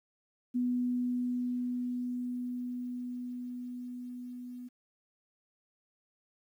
sine tone with level ramp, 246.9 Hz, B3, in tune, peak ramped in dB -27 to -41 dBFS, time 0.54-4.69 s, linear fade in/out 20 ms, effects 11-bit

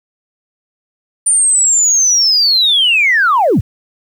sine linear sweep, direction down, 9200 to 56 Hz, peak -7 dBFS, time 1.26-3.61 s, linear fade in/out 10 ms, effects tanh soft clip ceiling -3 dBFS + 7-bit

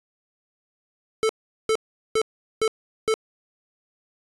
square tone bursts, 440 Hz, A4, in tune, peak -19 dBFS, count 5, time 1.23-3.14 s, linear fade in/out 0 ms, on 62 ms, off 400 ms, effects resampled to 24000 Hz

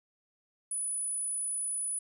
sine tone, 9930 Hz, D#9, 5 cents flat, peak -31 dBFS, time 0.71-1.99 s, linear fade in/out 5 ms, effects none

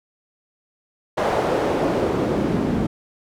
pink noise with band-pass filter sweep, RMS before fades -21 dBFS, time 1.17-2.87 s, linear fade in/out 10 ms, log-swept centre 650 to 230 Hz, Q 1.4, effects none

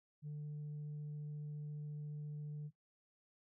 sine tone, 148.8 Hz, D3, 23 cents sharp, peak -40 dBFS, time 0.22-2.71 s, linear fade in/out 50 ms, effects noise-tail reverb RT60 0.1 s tail -17 dB re dry + tanh soft clip ceiling -41 dBFS

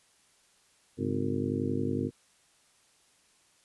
harmonic tone with a mistuned harmonic, 50.9 Hz, G#1, 34 cents flat, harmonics 2 / 3 / 4 / 5 / 6 / 7 / 8 / 9, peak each -36 / -37 / -38 / -32 / -37 / -36 / -43 / -37 dBFS, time 0.97-2.11 s, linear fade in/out 50 ms, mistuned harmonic 3, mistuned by -150 cents, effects white hiss -65 dBFS RMS until 3.64 s + resampled to 24000 Hz

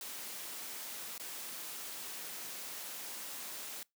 white noise with dropouts, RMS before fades -44 dBFS, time 0.01-3.83 s, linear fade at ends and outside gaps 2 ms, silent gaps 1.18-1.197 s, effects noise-tail reverb RT60 0.2 s tail -25 dB re dry + high-pass 200 Hz 12 dB/octave

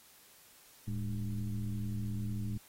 sine tone with frequency modulation, 111.1 Hz, A2, 17 cents sharp, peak -33 dBFS, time 0.87-2.58 s, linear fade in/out 10 ms, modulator 93.3 Hz, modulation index 1.1, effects white hiss -60 dBFS RMS until 2.68 s + AAC 48 kbps

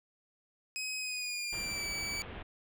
20% pulse tone with pitch glide, 2533 to 2296 Hz, D#7 to D7, +30 to -40 cents, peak -30 dBFS, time 0.76-2.22 s, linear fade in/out 0 ms, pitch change -170 cents, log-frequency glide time 0.99-1.89 s
pink low-pass noise, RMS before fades -45 dBFS, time 1.52-2.43 s, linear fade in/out 10 ms, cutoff 3300 Hz, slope 48 dB/octave
effects none

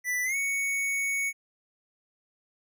square tone with pitch glide, 1981 to 2224 Hz, B6 to C#7, +5 to +5 cents, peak -27 dBFS, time 0.04-1.33 s, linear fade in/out 50 ms, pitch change +200 cents, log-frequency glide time 0.24-0.36 s, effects none

